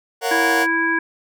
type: chord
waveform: sawtooth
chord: Gb major seventh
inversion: first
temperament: just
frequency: 462.5 / 555 / 693.7 / 740 Hz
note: Bb4 / Db5 / F5 / Gb5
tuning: -14 / +2 / -12 / 0 cents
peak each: -19 / -24 / -22 / -19 dBFS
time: 0.21-0.67 s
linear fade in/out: 50 ms
type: harmonic tone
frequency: 329.6 Hz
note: E4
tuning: in tune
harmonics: 1 / 3 / 5 / 7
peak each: -23 / -25 / -18 / -29 dBFS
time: 0.31-0.99 s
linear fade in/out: 5 ms
effects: none